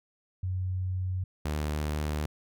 sine / sawtooth tone pair in turn, 92.5 / 75.36 Hz, F#2 / D2, 0 / +45 cents, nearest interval major third, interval 355 cents, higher first, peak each -28 / -25 dBFS, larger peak second, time 0.43-1.24 / 1.45-2.26 s, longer neither, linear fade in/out 5 ms, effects none

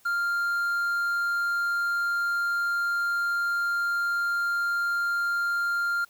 triangle tone with quantisation, 1396.9 Hz, F6, in tune, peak -22 dBFS, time 0.05-6.05 s, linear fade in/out 10 ms, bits 8, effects white hiss -60 dBFS RMS until 6.09 s

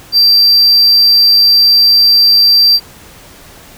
triangle tone, 4699 Hz, D8, in tune, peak -3 dBFS, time 0.12-2.8 s, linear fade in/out 50 ms, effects pink hiss -37 dBFS RMS until 3.77 s

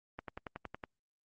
click train, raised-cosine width 0.5 ms, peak -26 dBFS, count 8, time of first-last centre 0.19-0.838 s, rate 10.8 Hz, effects Opus 32 kbps

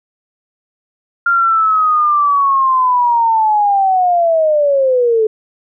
sine linear sweep, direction down, 1399 to 428 Hz, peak -9 dBFS, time 1.26-5.27 s, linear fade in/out 5 ms, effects none

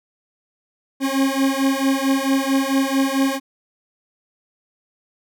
40% pulse beating tone pair, 268.3 / 272.8 Hz, C4 / C#4, +44 / -28 cents, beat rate 4.5 Hz, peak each -19 dBFS, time 1-3.4 s, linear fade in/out 50 ms, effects none

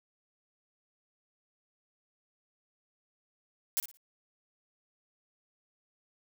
blue noise with echo, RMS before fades -29 dBFS, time 3.77-3.8 s, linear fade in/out 0 ms, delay 57 ms, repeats 3, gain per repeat -12 dB, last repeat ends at 3.971 s, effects none

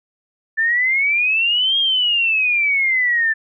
sine exponential two-way sweep, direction up then down, 1760 to 3262 to 1760 Hz, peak -14 dBFS, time 0.57-3.34 s, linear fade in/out 20 ms, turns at 1.78 s, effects none

